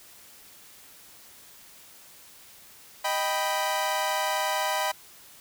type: chord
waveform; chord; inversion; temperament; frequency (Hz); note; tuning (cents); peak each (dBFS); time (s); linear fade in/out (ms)
sawtooth; Eb augmented; none; equal; 622.3 / 784 / 987.8; Eb5 / G5 / B5; 0 / 0 / 0; -27 / -26 / -25; 3.04-4.92; 10
effects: white hiss -51 dBFS RMS until 5.4 s